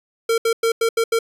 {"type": "tone bursts at uneven times", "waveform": "square", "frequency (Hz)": 456.5, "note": "A#4", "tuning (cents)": -36, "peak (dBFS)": -16, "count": 6, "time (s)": [[0.29, 0.38], [0.45, 0.53], [0.63, 0.72], [0.81, 0.89], [0.97, 1.04], [1.12, 1.19]], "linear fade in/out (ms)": 5, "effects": ["resampled to 32000 Hz"]}